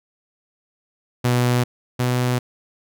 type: tone pair in turn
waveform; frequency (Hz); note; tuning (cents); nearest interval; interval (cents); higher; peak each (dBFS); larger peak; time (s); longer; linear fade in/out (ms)
sawtooth; 123 / 124.43; B2 / B2; -7 / +13; unison; 20; second; -12 / -14; first; 1.24-1.64 / 1.99-2.39; neither; 10
effects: none